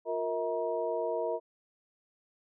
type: tone cluster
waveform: sine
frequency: 356.4 / 464.6 / 641 / 949 Hz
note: F4 / A#4 / E5 / A#5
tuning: +35 / -6 / -49 / +31 cents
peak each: -38 / -33 / -33 / -39 dBFS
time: 0.05-1.4 s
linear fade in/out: 50 ms
effects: none